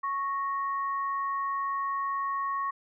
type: tone pair together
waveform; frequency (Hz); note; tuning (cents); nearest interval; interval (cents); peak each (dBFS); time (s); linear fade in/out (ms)
sine; 1105.5 / 1864.7; C#6 / A#6; -5 / 0; major sixth; 905; -28 / -40; 0.03-2.71; 10
effects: none